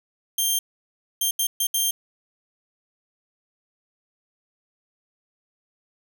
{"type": "tone bursts at uneven times", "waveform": "10% pulse", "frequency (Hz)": 3176, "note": "G7", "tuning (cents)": 22, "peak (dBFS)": -12, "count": 5, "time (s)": [[0.38, 0.59], [1.21, 1.31], [1.39, 1.47], [1.6, 1.67], [1.74, 1.91]], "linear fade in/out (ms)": 5, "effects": ["9-bit"]}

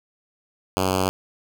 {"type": "tone with notch filter", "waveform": "5% pulse", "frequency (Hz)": 93.9, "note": "F#2", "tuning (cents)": 26, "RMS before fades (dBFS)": -22, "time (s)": [0.77, 1.09], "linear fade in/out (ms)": 0, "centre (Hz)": 1900, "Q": 1.8, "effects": []}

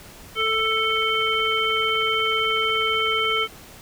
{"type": "harmonic tone", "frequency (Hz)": 441.9, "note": "A4", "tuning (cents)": 7, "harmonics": [1, 3, 5, 7], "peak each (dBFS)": [-27, -24, -25, -24], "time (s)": [0.35, 3.48], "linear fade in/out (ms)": 50, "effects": ["pink hiss -44 dBFS RMS until 3.81 s"]}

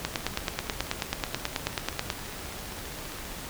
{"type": "two click trains", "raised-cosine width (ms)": 0.2, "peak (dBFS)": [-24, -9], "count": [50, 20], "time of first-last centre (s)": [[0.14, 3.385], [0.05, 2.102]], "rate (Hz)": [15.1, 9.26], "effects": ["pink hiss -39 dBFS RMS until 3.49 s"]}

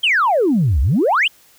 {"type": "exponential two-way sweep", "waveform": "sine", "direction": "down then up", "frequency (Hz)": [3280, 60, 3280], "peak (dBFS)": -11, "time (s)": [0.03, 1.28], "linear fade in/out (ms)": 10, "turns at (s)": 0.81, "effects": ["tanh soft clip ceiling -8 dBFS", "white hiss -51 dBFS RMS until 1.58 s"]}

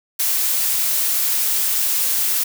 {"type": "noise", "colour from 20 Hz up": "blue", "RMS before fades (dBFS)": -19, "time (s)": [0.19, 2.44], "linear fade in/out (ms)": 10, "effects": []}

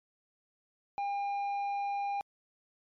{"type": "tone with tanh clipping", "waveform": "sine", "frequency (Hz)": 804, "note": "G5", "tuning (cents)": 44, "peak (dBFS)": -32, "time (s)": [0.98, 2.21], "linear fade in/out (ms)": 0, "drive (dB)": 6, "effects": ["MP3 64 kbps"]}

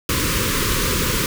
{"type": "band-stop noise", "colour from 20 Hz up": "pink", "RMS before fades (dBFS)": -20, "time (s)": [0.09, 1.26], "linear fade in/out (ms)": 2, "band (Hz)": [550, 960], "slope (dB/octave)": 96, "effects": []}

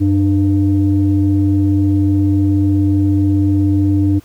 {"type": "tone pair together", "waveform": "sine", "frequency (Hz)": [94.12, 298.8], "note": ["F#2", "D4"], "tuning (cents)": [30, 30], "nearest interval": "octave + minor sixth", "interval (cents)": 2000, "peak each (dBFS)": -12, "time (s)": [0, 4.2], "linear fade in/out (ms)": 20, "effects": ["tanh soft clip ceiling -4 dBFS", "pink hiss -48 dBFS RMS until 4.24 s"]}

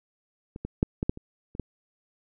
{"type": "clicks", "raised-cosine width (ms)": 3, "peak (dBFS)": [-25, -19, -8, -14, -10, -27, -28, -16], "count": 8, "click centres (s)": [0.561, 0.65, 0.829, 1.029, 1.095, 1.174, 1.551, 1.597], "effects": []}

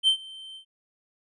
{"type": "tone with ADSR envelope", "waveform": "triangle", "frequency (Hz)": 3109, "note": "G7", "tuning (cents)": -15, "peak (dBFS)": -14, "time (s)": [0.03, 0.65], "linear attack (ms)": 47, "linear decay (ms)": 90, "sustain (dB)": -24, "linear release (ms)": 92, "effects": ["resampled to 24000 Hz"]}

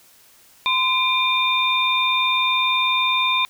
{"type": "tone cluster", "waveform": "sine", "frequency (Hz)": [1026, 2400, 3618], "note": ["C6", "D7", "A7"], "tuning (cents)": [-34, 37, 48], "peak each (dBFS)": -21, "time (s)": [0.66, 3.45], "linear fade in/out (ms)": 0, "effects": ["white hiss -52 dBFS RMS until 3.49 s"]}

